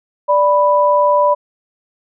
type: tone pair together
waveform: sine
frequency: 587.3 / 987.8 Hz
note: D5 / B5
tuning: 0 / 0 cents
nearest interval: major sixth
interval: 900 cents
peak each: -12 dBFS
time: 0.28-1.35 s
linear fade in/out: 20 ms
effects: none